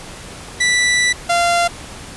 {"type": "tone pair in turn", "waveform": "sawtooth", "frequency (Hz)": [1970, 691.1], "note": ["B6", "F5"], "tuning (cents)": [-5, -18], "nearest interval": "octave + tritone", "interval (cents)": 1813, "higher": "first", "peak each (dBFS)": -9, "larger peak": "neither", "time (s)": [[0.6, 1.13], [1.29, 1.68]], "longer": "first", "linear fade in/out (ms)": 10, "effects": ["pink hiss -34 dBFS RMS until 2.16 s", "resampled to 24000 Hz"]}